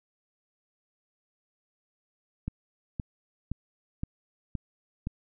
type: click train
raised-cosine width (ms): 5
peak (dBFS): -19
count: 6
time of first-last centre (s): 2.48-5.071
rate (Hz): 1.93
effects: none